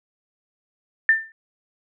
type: tone with exponential decay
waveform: sine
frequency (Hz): 1789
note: A6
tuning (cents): +28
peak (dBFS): -9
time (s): 1.09-1.32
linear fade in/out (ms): 1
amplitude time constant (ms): 48
effects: none